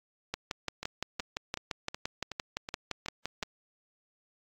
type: two click trains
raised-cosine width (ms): 0.2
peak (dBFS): -15 / -20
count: 19 / 8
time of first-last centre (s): 0.34-3.427 / 0.83-3.432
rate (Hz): 5.83 / 2.69
effects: AAC 48 kbps